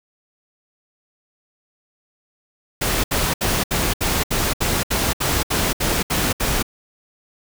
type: noise bursts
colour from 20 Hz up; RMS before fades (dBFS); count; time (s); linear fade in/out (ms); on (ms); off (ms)
pink; -20; 13; 2.81-6.628; 10; 230; 69
effects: none